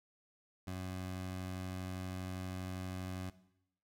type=tone with vibrato; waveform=20% pulse; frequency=92.5 Hz; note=F#2; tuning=in tune; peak=-35 dBFS; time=0.67-3.3 s; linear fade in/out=5 ms; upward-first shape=sine; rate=20 Hz; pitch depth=15 cents each way; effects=noise-tail reverb RT60 0.8 s tail -17 dB re dry